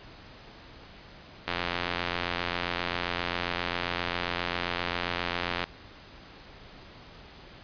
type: click train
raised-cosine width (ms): 0.3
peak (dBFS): -12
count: 365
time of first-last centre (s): 1.48-5.64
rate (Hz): 87.5
effects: pink hiss -49 dBFS RMS until 7.63 s + resampled to 11025 Hz